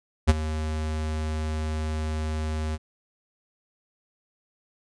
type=tone with ADSR envelope; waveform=square; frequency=77.78 Hz; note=D#2; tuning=in tune; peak=-12 dBFS; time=0.27-2.78 s; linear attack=26 ms; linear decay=28 ms; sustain=-15 dB; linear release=38 ms; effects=resampled to 22050 Hz